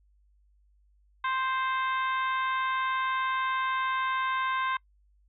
harmonic tone, 523.3 Hz, C5, in tune, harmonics 2 / 3 / 4 / 5 / 6 / 7, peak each -28 / -33 / -37 / -43 / -46 / -43 dBFS, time 1.24-4.77 s, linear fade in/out 5 ms, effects noise-tail reverb RT60 0.1 s tail -24 dB re dry + added 50 Hz sine -61 dBFS peak until 5.28 s

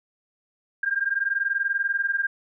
sine tone pair together, 1592.6 / 1613 Hz, G6 / G6, +27 / +49 cents, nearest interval unison, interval 22 cents, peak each -25 dBFS, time 0.83-2.27 s, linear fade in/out 5 ms, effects none

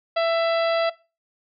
harmonic tone with a mistuned harmonic, 665 Hz, E5, 15 cents sharp, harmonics 1 / 2 / 3 / 4 / 5 / 6 / 7, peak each -19 / -28 / -32 / -34 / -35 / -38 / -38 dBFS, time 0.16-0.9 s, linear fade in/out 10 ms, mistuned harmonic 7, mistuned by +29 cents, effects noise-tail reverb RT60 0.3 s tail -20 dB re dry

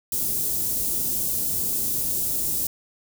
white band-stop noise, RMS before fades -25 dBFS, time 0.12-2.67 s, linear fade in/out 2 ms, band 330 to 8600 Hz, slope 12 dB/octave, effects none

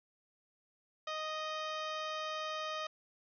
harmonic tone, 622.3 Hz, D#5, in tune, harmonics 1 / 2 / 3 / 4 / 5 / 6 / 7 / 8 / 9 / 10, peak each -42 / -40 / -48 / -49 / -47 / -49 / -59 / -54 / -59 / -60 dBFS, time 1.07-2.87 s, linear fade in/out 5 ms, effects none

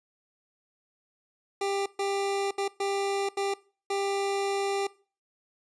25% pulse tone bursts at uneven times, 396.4 Hz, G4, 19 cents sharp, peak -23 dBFS, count 6, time 1.61-1.86 / 1.99-2.51 / 2.58-2.68 / 2.8-3.29 / 3.37-3.54 / 3.9-4.87 s, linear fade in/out 5 ms, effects noise-tail reverb RT60 0.4 s tail -22 dB re dry + resampled to 22050 Hz

